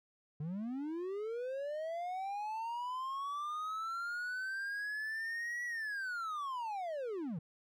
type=linear two-way sweep; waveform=triangle; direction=up then down; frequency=142.9 to 1945 to 142.9 Hz; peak=-35 dBFS; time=0.4-7.39 s; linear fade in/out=5 ms; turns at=5.65 s; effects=none